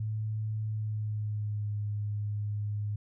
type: tone with pitch glide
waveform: sine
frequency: 108.3 to 104.07 Hz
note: A2 to G#2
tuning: -27 to +4 cents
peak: -30 dBFS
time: 0-2.96 s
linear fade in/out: 5 ms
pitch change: -69 cents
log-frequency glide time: 0.65-1.72 s
effects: none